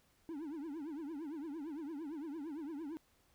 triangle tone with vibrato, 304.5 Hz, D#4, 37 cents flat, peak -39 dBFS, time 0.29-2.97 s, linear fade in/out 0 ms, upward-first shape triangle, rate 8.8 Hz, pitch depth 220 cents each way, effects pink hiss -72 dBFS RMS until 3.34 s

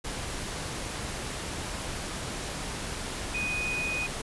sine tone in noise, 2489 Hz, D#7, in tune, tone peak -29 dBFS, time 3.34-4.07 s, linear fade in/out 10 ms, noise pink, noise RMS -35 dBFS, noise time 0.04-4.22 s, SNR +3 dB, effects resampled to 24000 Hz

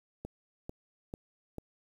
click train, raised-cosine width 2 ms, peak -26 dBFS, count 4, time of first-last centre 0.25-1.583 s, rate 2.25 Hz, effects 9-bit

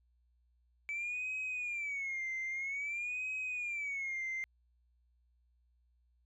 sine tone with vibrato, 2297 Hz, D7, 39 cents flat, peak -34 dBFS, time 0.89-4.44 s, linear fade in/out 0 ms, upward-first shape sine, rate 0.51 Hz, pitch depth 170 cents each way, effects tanh soft clip ceiling -33 dBFS + added 60 Hz sine -69 dBFS peak until 6.25 s

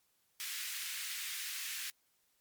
pink high-pass noise, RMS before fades -41 dBFS, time 0.4-1.9 s, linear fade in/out 0 ms, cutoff 1800 Hz, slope 24 dB/octave, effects white hiss -75 dBFS RMS until 2.4 s + MP3 96 kbps

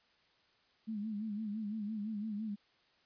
sine tone with vibrato, 212.6 Hz, G#3, 41 cents sharp, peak -36 dBFS, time 0.87-2.56 s, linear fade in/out 20 ms, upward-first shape sine, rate 5.9 Hz, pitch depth 84 cents each way, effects white hiss -70 dBFS RMS until 3.05 s + resampled to 11025 Hz

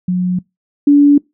sine tone pair in turn, 181.1 / 287.5 Hz, F#3 / D4, -37 / -37 cents, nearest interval minor sixth, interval 800 cents, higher second, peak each -12 / -4 dBFS, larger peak second, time 0.08-0.39 / 0.87-1.18 s, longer neither, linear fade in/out 5 ms, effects noise-tail reverb RT60 0.2 s tail -24 dB re dry

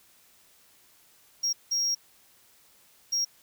triangle tone bursts at uneven times, 5600 Hz, F8, 4 cents sharp, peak -23 dBFS, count 3, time 1.43-1.53 / 1.71-1.95 / 3.12-3.25 s, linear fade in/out 10 ms, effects white hiss -60 dBFS RMS until 3.42 s

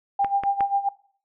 sine tone with tremolo, 797 Hz, G5, 28 cents sharp, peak -17 dBFS, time 0.19-0.89 s, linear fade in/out 5 ms, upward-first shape sine, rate 7.5 Hz, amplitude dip 80%
clicks, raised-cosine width 0.5 ms, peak -15 dBFS, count 3, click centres 0.246 / 0.436 / 0.607 s
effects noise-tail reverb RT60 0.5 s tail -21 dB re dry

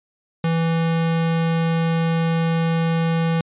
square tone, 164.81 Hz, E3, in tune, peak -18 dBFS, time 0.44-3.41 s, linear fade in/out 2 ms, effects resampled to 8000 Hz

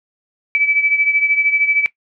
sine beating tone pair, 2300 / 2313 Hz, D7 / D7, -37 / -27 cents, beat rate 13 Hz, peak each -14 / -19 dBFS, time 0.55-1.86 s, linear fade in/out 0 ms, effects noise-tail reverb RT60 0.1 s tail -17 dB re dry

